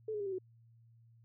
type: tone with pitch steps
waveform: sine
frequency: 435.5 / 418.5 / 402.1 / 386.4 / 371.3 Hz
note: A4 / G#4 / G4 / G4 / F#4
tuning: -18 / +13 / +44 / -25 / +6 cents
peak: -35 dBFS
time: 0.08-0.385 s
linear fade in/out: 5 ms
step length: 61 ms
effects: added 115 Hz sine -60 dBFS peak until 1.24 s